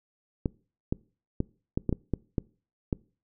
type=clicks; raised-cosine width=3 ms; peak=-13 dBFS; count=9; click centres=0.458 / 0.925 / 1.404 / 1.775 / 1.893 / 1.927 / 2.137 / 2.382 / 2.928 s; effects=noise-tail reverb RT60 0.4 s tail -24 dB re dry